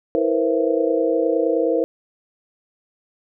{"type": "tone cluster", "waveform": "sine", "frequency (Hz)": [326.2, 464.8, 493.6, 524, 668], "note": ["E4", "A#4", "B4", "C5", "E5"], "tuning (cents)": [-18, -5, -1, 2, 23], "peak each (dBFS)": [-22, -21, -24, -22, -28], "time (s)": [0.15, 1.84], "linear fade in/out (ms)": 0, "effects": []}